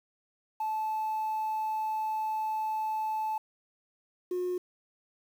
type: tone pair in turn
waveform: sine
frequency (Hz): 870 / 360.8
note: A5 / F#4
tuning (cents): -20 / -44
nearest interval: octave + minor third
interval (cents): 1524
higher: first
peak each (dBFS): -27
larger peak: neither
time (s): 0.6-3.38 / 4.31-4.58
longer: first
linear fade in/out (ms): 5
effects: tanh soft clip ceiling -27 dBFS + 9-bit